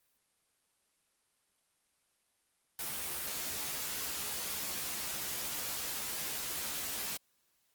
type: noise with comb filter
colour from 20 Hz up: white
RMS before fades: -38 dBFS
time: 2.79-7.17 s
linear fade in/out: 2 ms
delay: 14 ms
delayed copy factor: +0.8
effects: white hiss -75 dBFS RMS until 7.74 s + Opus 32 kbps